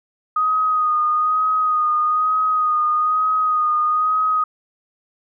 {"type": "tone with vibrato", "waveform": "sine", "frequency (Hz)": 1244.5, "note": "D#6", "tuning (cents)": 0, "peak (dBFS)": -15, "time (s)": [0.36, 4.44], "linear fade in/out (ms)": 5, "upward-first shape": "sine", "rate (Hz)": 1.1, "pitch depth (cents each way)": 28, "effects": []}